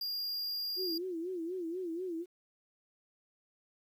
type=tone; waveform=square; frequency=4813 Hz; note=D8; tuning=42 cents sharp; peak=-35 dBFS; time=0.01-0.98 s; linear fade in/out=5 ms
type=tone with vibrato; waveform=sine; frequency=349.2 Hz; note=F4; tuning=in tune; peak=-35 dBFS; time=0.76-2.26 s; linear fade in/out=50 ms; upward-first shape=sine; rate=4.1 Hz; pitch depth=130 cents each way
effects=11-bit